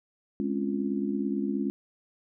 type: chord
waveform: sine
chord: Db major seventh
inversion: second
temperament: just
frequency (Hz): 207.9 / 259.9 / 277.2 / 346.5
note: Ab3 / C4 / Db4 / F4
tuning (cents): +2 / -11 / 0 / -14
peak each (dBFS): -30 / -35 / -31 / -34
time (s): 0.4-1.7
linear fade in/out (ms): 0
effects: none

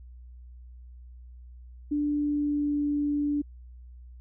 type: tone with pitch glide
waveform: sine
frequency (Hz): 293.7 to 291.3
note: D4 to D4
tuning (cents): 0 to -14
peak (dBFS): -24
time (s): 1.91-3.42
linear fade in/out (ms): 10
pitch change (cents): -14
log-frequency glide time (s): 2.05-2.8
effects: added 61 Hz sine -44 dBFS peak until 4.2 s

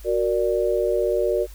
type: chord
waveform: sine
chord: Gb augmented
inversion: none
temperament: equal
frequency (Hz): 370 / 466.2 / 587.3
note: Gb4 / Bb4 / D5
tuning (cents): 0 / 0 / 0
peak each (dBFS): -23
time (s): 0.04-1.47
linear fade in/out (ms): 50
effects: added 50 Hz sine -38 dBFS peak until 1.54 s + white hiss -50 dBFS RMS until 1.54 s

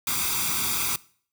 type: noise with comb filter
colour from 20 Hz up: white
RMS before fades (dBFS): -26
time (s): 0.07-0.96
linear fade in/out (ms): 2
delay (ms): 0.84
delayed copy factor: +0.8
effects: noise-tail reverb RT60 0.5 s tail -21 dB re dry + high-pass 60 Hz 12 dB/octave

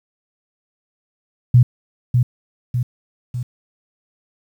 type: tone with echo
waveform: sine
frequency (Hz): 123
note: B2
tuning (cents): -7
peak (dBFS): -6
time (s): 1.54-1.63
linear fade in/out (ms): 5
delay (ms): 600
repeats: 3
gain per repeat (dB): -5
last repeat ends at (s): 3.43
effects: 8-bit

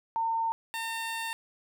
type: tone pair in turn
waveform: sine / 15% pulse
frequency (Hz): 908 / 908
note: A#5 / A#5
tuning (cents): -46 / -46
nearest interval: unison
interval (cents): 0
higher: neither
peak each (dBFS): -26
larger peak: neither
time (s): 0.16-0.52 / 0.74-1.33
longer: second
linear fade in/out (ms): 0
effects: none

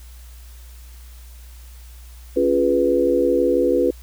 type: chord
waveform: sine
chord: C# dominant seventh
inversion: none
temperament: equal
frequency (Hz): 277.2 / 349.2 / 415.3 / 493.9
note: C#4 / E#4 / G#4 / B4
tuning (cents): 0 / 0 / 0 / 0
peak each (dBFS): -22 / -20 / -23 / -18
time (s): 2.36-3.91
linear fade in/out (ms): 10
effects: added 60 Hz sine -38 dBFS peak until 4.02 s + white hiss -50 dBFS RMS until 4.02 s

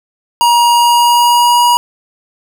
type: tone with pitch glide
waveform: square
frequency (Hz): 950 to 962.1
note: A#5 to B5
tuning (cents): +33 to -46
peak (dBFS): -7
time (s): 0.41-1.77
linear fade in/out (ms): 0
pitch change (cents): +21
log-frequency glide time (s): 0.74-1.64
effects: 8-bit

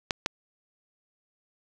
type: clicks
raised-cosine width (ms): 0.2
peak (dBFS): -8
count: 2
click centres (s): 0.108 / 0.261
effects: none

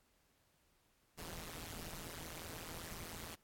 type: noise with amplitude modulation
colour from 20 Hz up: pink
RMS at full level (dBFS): -44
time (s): 1.17-3.36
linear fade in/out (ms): 20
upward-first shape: sine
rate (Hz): 166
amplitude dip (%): 100
effects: pink hiss -75 dBFS RMS until 3.43 s + AAC 64 kbps

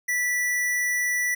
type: tone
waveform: square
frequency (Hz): 1964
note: B6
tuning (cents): -10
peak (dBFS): -23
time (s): 0.08-1.35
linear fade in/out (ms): 10
effects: 10-bit

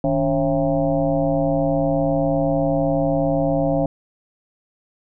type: tone with frequency modulation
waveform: sine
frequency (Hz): 413.8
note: G#4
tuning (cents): -6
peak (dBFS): -16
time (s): 0.04-3.86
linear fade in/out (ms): 2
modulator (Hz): 128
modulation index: 2.4
effects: none

